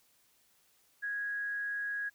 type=tone with amplitude modulation; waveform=sine; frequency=1656 Hz; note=G#6; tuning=5 cents flat; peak=-32 dBFS; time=1.02-2.1 s; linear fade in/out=20 ms; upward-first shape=sine; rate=226 Hz; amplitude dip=25%; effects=white hiss -69 dBFS RMS until 2.14 s